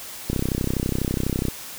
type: click train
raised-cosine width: 3 ms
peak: -10 dBFS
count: 39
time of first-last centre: 0.3-1.484 s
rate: 32.1 Hz
effects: white hiss -37 dBFS RMS until 1.78 s